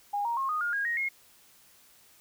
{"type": "tone with pitch steps", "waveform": "sine", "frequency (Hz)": [816, 937.3, 1076.7, 1236.8, 1420.7, 1632, 1874.7, 2153], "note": ["G#5", "A#5", "C6", "D#6", "F6", "G#6", "A#6", "C7"], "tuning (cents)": [-31, 9, 49, -11, 29, -31, 9, 49], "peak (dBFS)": -27, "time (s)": [0.13, 1.09], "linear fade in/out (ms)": 10, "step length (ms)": 120, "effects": ["white hiss -59 dBFS RMS until 2.2 s"]}